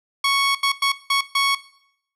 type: tone bursts at uneven times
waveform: 15% pulse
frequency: 1108.7 Hz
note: C#6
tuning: in tune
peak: -10 dBFS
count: 5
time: 0.24-0.55 / 0.63-0.72 / 0.82-0.92 / 1.1-1.21 / 1.35-1.55 s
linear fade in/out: 5 ms
effects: noise-tail reverb RT60 0.7 s tail -18 dB re dry + low-pass 10000 Hz 12 dB/octave